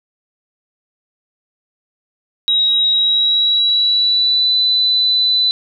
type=tone with pitch glide; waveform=sine; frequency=3824 to 3996 Hz; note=A#7 to B7; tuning=+43 to +20 cents; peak=-11 dBFS; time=2.48-5.51 s; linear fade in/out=0 ms; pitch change=+77 cents; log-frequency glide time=2.89-4.55 s; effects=none